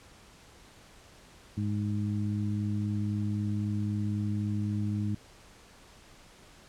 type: harmonic tone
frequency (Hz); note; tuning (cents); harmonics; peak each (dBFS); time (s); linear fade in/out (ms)
103.83; G#2; 0; 1 / 2 / 3; -30 / -32 / -39; 1.57-5.15; 5
effects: pink hiss -55 dBFS RMS until 6.68 s + low-pass 9000 Hz 12 dB/octave